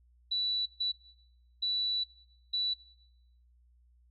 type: tone bursts at uneven times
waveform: sine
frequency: 3951 Hz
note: B7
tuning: in tune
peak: -28 dBFS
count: 4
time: 0.31-0.66 / 0.8-0.92 / 1.62-2.04 / 2.53-2.74 s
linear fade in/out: 10 ms
effects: noise-tail reverb RT60 0.8 s tail -19 dB re dry + added 60 Hz sine -61 dBFS peak until 4.1 s